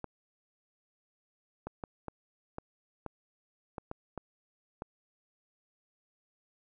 clicks, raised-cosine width 1 ms, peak -24 dBFS, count 10, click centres 0.043 / 1.67 / 1.838 / 2.083 / 2.584 / 3.063 / 3.782 / 3.914 / 4.177 / 4.821 s, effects none

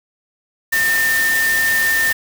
sine tone in noise, 1805 Hz, A6, 44 cents sharp, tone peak -14 dBFS, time 0.72-2.13 s, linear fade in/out 10 ms, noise white, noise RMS -23 dBFS, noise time 0.72-2.13 s, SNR +6 dB, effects none

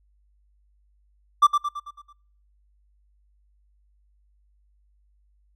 triangle tone with echo, 1174 Hz, D6, 1 cent flat, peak -9 dBFS, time 1.42-1.47 s, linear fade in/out 10 ms, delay 110 ms, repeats 6, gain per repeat -6 dB, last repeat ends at 2.13 s, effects noise-tail reverb RT60 0.6 s tail -26 dB re dry + added 50 Hz sine -60 dBFS peak until 5.55 s

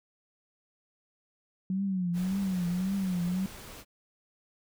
sine tone with vibrato, 185 Hz, F#3, in tune, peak -27 dBFS, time 1.7-3.46 s, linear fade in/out 2 ms, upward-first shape triangle, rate 1.8 Hz, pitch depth 130 cents each way
pink noise, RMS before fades -46 dBFS, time 2.13-3.85 s, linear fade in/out 50 ms
effects none

